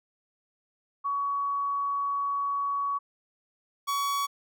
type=tone pair in turn; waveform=sine / 45% pulse; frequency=1125 / 1125 Hz; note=C#6 / C#6; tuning=+25 / +25 cents; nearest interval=unison; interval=0 cents; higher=neither; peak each=-26 dBFS; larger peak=neither; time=1.04-2.99 / 3.87-4.27 s; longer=first; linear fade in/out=20 ms; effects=none